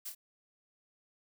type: noise with echo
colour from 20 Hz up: blue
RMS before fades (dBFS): -41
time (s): 0.05-0.1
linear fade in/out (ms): 10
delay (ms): 25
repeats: 2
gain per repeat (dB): -5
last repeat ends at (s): 0.15
effects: none